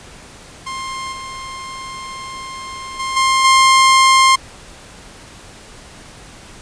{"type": "tone with level steps", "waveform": "sawtooth", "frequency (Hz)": 1058, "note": "C6", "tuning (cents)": 19, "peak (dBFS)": [-20, -24, -16, -8, -4], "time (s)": [0.66, 4.36], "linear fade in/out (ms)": 10, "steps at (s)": [1.12, 2.99, 3.16, 3.44], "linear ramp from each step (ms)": 10, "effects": ["pink hiss -39 dBFS RMS until 6.61 s", "resampled to 22050 Hz"]}